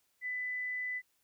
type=tone; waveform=sine; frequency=1998 Hz; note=B6; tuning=20 cents sharp; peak=-34 dBFS; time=0.21-1.02 s; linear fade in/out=50 ms; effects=white hiss -75 dBFS RMS until 1.23 s